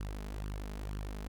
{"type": "tone with flanger", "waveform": "sawtooth", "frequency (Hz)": 51, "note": "G#1", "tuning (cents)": -31, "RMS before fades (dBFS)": -40, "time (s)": [0, 1.28], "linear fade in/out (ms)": 5, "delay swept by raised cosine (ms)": [0.64, 4.84], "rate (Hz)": 2.1, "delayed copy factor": 0.65, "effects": []}